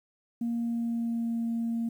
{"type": "tone with pitch glide", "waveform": "sine", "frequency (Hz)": [234.1, 230.9], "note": ["A#3", "A#3"], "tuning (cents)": [8, -16], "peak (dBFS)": -26, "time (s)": [0.41, 1.89], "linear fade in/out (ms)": 5, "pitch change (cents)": -24, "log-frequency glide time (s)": [0.54, 1.44], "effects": ["tanh soft clip ceiling -24 dBFS", "10-bit"]}